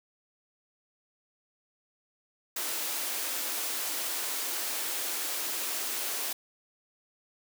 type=high-pass noise; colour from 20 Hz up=white; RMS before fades=-33 dBFS; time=2.56-6.33 s; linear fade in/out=5 ms; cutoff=260 Hz; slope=48 dB/octave; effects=none